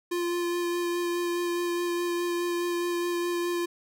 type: tone with vibrato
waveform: square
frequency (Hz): 348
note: F4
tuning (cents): -6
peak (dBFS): -27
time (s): 0.11-3.66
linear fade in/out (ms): 10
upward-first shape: sine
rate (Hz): 4.8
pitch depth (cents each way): 12
effects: none